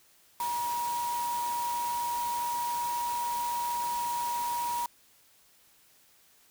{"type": "tone in noise", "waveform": "sine", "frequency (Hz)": 956, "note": "A#5", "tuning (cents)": 43, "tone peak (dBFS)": -29, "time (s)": [0.4, 4.86], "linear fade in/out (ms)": 2, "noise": "white", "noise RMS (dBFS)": -40, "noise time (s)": [0.4, 4.86], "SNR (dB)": 8, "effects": ["white hiss -62 dBFS RMS until 6.5 s"]}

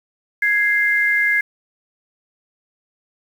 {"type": "tone pair together", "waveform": "sine", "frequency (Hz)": [1661.2, 2093], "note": ["G#6", "C7"], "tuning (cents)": [0, 0], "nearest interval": "major third", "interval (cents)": 400, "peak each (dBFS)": -17, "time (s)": [0.42, 1.41], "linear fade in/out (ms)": 5, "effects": ["7-bit"]}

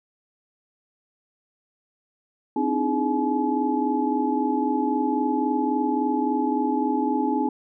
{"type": "tone cluster", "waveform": "sine", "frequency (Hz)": [259.9, 299.5, 323.2, 417.4, 853], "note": ["C4", "D4", "E4", "G#4", "G#5"], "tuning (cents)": [-11, 34, -34, 9, 46], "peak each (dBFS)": [-25, -26, -30, -30, -26], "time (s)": [2.56, 7.49], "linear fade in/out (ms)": 5, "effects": []}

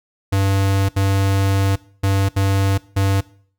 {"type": "tone bursts at uneven times", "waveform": "square", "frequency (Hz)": 97.7, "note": "G2", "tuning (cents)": -5, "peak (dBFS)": -15, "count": 5, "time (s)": [[0.32, 0.89], [0.96, 1.76], [2.03, 2.29], [2.36, 2.78], [2.96, 3.21]], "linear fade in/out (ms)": 10, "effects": ["noise-tail reverb RT60 0.5 s tail -20 dB re dry"]}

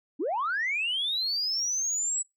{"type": "linear sweep", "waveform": "sine", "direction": "up", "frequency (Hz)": [245.4, 7902], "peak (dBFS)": -25, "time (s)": [0.19, 2.23], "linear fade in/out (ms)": 20, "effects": ["noise-tail reverb RT60 0.2 s tail -25 dB re dry", "tanh soft clip ceiling -22 dBFS"]}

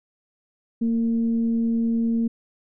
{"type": "tone with frequency modulation", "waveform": "sine", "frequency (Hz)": 230, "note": "A#3", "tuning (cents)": -23, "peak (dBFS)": -19, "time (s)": [0.81, 2.28], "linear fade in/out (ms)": 10, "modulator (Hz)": 225, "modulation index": 0.25, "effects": []}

